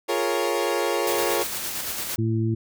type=chord; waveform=30% pulse; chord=Bb minor seventh; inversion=second; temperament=equal; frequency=349.2 / 415.3 / 466.2 / 554.4 Hz; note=F4 / Ab4 / Bb4 / Db5; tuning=0 / 0 / 0 / 0 cents; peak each=-25 dBFS; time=0.08-1.44 s; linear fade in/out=20 ms
type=noise with tremolo; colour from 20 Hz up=white; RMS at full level=-29 dBFS; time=1.07-2.16 s; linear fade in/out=2 ms; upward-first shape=square; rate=8.8 Hz; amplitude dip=25%
type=harmonic tone; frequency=111.9 Hz; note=A2; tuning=30 cents sharp; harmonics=1 / 2 / 3; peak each=-22 / -28 / -27 dBFS; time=2.18-2.55 s; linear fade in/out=10 ms
effects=none